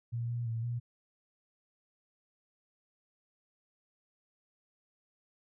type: tone with pitch steps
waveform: sine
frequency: 117.7 / 119.3 / 114.1 / 119.7 Hz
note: A#2 / A#2 / A#2 / A#2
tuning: +17 / +41 / -37 / +46 cents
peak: -32 dBFS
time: 0.12-0.8 s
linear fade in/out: 20 ms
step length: 170 ms
effects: none